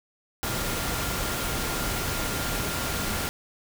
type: tone in noise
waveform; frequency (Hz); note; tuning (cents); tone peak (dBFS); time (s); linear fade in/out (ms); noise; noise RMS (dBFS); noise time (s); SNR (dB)
sine; 1396.9; F6; 0; -38; 0.43-3.29; 0; pink; -29; 0.43-3.29; -12
effects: none

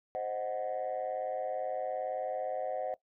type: chord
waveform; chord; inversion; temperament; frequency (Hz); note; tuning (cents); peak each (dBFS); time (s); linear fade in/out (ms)
sine; C diminished; none; equal; 523.3 / 622.3 / 740; C5 / Eb5 / Gb5; 0 / 0 / 0; -36 / -36 / -35; 0.15-2.94; 0
effects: noise-tail reverb RT60 0.1 s tail -19 dB re dry + tanh soft clip ceiling -27 dBFS

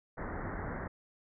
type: low-pass noise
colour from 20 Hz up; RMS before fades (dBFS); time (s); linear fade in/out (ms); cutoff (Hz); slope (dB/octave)
pink; -39; 0.17-0.88; 10; 2000; 96
effects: none

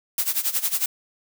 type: noise with tremolo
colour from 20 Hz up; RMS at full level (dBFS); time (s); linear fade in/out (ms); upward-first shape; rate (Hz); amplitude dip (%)
blue; -21; 0.18-0.86; 2; sine; 11; 85
effects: none

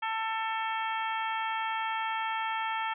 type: harmonic tone with a mistuned harmonic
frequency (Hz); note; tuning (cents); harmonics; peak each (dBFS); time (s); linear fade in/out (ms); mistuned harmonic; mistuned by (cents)
445; A4; +20; 2 / 3 / 4 / 5 / 6 / 7; -32 / -36 / -38 / -40 / -42 / -43; 0.02-2.94; 10; 7; +55
effects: none

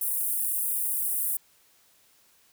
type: high-pass noise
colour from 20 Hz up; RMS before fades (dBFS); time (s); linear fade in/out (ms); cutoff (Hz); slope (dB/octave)
pink; -28; 0.01-1.37; 5; 9400; 48
effects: white hiss -62 dBFS RMS until 2.52 s

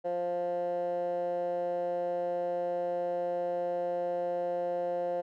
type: tone with band-pass filter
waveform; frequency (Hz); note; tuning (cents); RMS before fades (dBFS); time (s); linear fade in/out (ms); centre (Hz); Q
15% pulse; 175.4; F3; +8; -32; 0.04-5.22; 20; 590; 8.2
effects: none

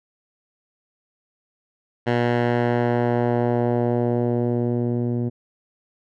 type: tone with low-pass filter sweep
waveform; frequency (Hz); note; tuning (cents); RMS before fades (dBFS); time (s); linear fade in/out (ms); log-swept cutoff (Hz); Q
10% pulse; 120.3; B2; -45; -21; 2.06-5.3; 20; 2500 to 250; 0.85
effects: none

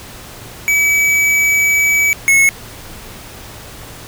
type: tone pair in turn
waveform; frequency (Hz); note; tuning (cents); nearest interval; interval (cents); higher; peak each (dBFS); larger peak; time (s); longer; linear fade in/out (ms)
square; 2286 / 2188; D7 / C#7; -47 / -23; minor second; 76; first; -11 / -8; second; 0.68-2.13 / 2.28-2.49; first; 0
effects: added 112 Hz sine -42 dBFS peak until 4.07 s + pink hiss -34 dBFS RMS until 4.07 s

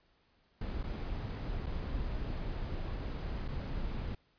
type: noise with dropouts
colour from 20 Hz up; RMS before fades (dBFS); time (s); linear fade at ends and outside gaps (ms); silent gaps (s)
brown; -37; 0.61-4.15; 5; 0.831-0.838 / 1.661-1.665 / 3.48-3.484
effects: pink hiss -71 dBFS RMS until 4.38 s + resampled to 11025 Hz

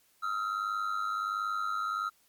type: ring-modulated tone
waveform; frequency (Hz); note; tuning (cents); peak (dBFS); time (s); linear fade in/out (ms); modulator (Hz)
triangle; 1318.5; E6; 0; -25; 0.22-2.1; 20; 50.7
effects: white hiss -67 dBFS RMS until 2.28 s + MP3 96 kbps

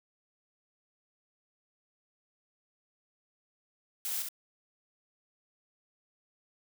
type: noise with echo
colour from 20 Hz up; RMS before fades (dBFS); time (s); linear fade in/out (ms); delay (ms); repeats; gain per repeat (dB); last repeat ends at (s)
blue; -35; 4.05-4.22; 0; 67; 1; -4; 4.287
effects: none

